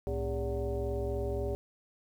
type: tone with frequency modulation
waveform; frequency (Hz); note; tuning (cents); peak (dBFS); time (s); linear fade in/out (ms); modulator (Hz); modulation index
sine; 233.1; A#3; 0; -30; 0.07-1.55; 0; 170; 2.1
effects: 10-bit